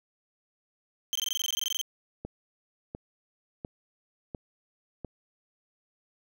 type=tone bursts; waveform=30% pulse; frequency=3136 Hz; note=G7; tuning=in tune; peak=-24 dBFS; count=16; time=1.13-1.814 s; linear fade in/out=0 ms; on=24 ms; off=20 ms
type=click train; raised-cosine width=2 ms; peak=-23 dBFS; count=5; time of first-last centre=2.25-5.047 s; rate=1.43 Hz
effects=none